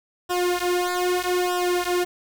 sawtooth tone with flanger, 357.9 Hz, F4, 42 cents sharp, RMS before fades -23 dBFS, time 0.29-2.05 s, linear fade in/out 20 ms, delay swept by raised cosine 0.45 to 5.25 ms, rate 0.8 Hz, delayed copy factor -1, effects 7-bit

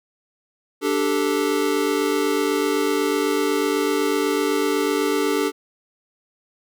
square chord, D suspended fourth, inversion none, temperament equal, 293.7 / 392 / 440 Hz, D4 / G4 / A4, 0 / 0 / 0 cents, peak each -24 dBFS, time 0.81-5.52 s, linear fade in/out 50 ms, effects none

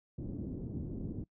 white low-pass noise, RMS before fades -40 dBFS, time 0.18-1.24 s, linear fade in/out 5 ms, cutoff 300 Hz, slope 24 dB/octave, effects noise-tail reverb RT60 0.1 s tail -23 dB re dry

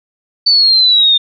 sine exponential sweep, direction down, 4552 to 3621 Hz, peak -6 dBFS, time 0.46-1.18 s, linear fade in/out 10 ms, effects none

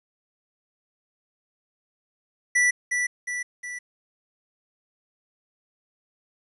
square tone with echo, 1965 Hz, B6, 9 cents flat, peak -18 dBFS, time 2.55-2.71 s, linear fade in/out 10 ms, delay 360 ms, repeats 3, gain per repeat -5 dB, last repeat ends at 3.79 s, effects resampled to 24000 Hz + 10-bit

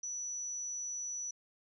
sine tone, 5920 Hz, F#8, in tune, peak -37 dBFS, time 0.03-1.31 s, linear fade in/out 5 ms, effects none

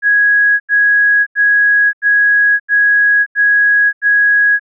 sine tone bursts, 1661.2 Hz, G#6, in tune, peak -7 dBFS, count 7, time 0.02-4.596 s, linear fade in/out 50 ms, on 580 ms, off 86 ms, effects none

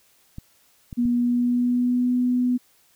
clicks, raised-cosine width 5 ms, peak -22 dBFS, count 3, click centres 0.384 / 0.928 / 1.055 s
sine tone with pitch glide, 240.9 to 248.2 Hz, B3 to B3, -43 to +9 cents, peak -18 dBFS, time 0.97-2.58 s, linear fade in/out 20 ms, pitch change +52 cents, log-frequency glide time 1.07-2.13 s
effects white hiss -60 dBFS RMS until 2.95 s

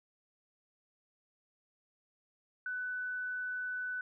sine tone, 1496 Hz, F#6, 19 cents sharp, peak -35 dBFS, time 2.66-4.01 s, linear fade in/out 2 ms, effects none

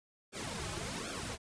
pink noise with flanger, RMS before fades -40 dBFS, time 0.32-1.38 s, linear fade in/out 50 ms, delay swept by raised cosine 1 to 4.3 ms, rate 1.3 Hz, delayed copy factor -1, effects resampled to 22050 Hz

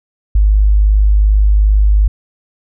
sine tone, 51.3 Hz, G#1, 21 cents flat, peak -6 dBFS, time 0.35-2.08 s, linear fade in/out 5 ms, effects none

